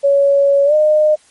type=tone with pitch glide; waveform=sine; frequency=560 to 610.7 Hz; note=C#5 to D#5; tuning=+18 to -32 cents; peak=-8 dBFS; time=0.03-1.16 s; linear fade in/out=20 ms; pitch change=+150 cents; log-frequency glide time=0.65-0.74 s; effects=white hiss -50 dBFS RMS until 1.3 s + MP3 48 kbps